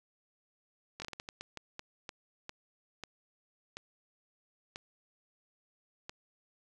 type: slowing click train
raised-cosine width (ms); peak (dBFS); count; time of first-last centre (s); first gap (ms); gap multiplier
0.2; -24; 16; 1-6.095; 20; 1.35
effects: none